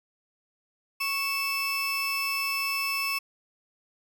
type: tone pair together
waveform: 30% pulse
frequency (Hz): 1108 / 2637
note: C#6 / E7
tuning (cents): -1 / 0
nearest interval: octave + minor third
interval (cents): 1501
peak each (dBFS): -30 / -25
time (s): 1-3.19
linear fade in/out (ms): 10
effects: none